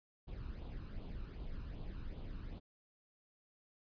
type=noise with flanger; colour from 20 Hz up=brown; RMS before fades=-45 dBFS; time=0.27-2.6 s; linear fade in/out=20 ms; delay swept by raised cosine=0.26 to 0.77 ms; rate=2.6 Hz; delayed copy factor=+0.6; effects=resampled to 11025 Hz